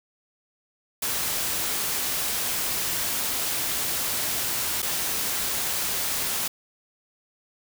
white noise with dropouts, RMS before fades -27 dBFS, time 1.02-6.48 s, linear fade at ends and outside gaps 5 ms, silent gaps 4.821-4.826 s, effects none

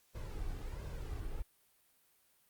brown noise with flanger, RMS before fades -41 dBFS, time 0.14-1.43 s, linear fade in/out 20 ms, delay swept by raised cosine 1.9 to 2.64 ms, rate 1.4 Hz, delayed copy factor +0.55, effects white hiss -71 dBFS RMS until 2.49 s + Opus 48 kbps

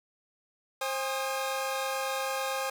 sawtooth tone cluster, 531 / 811 / 1240 Hz, C5 / G#5 / D#6, +25 / -41 / -6 cents, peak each -29 / -31 / -33 dBFS, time 0.81-2.7 s, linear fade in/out 5 ms, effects 9-bit

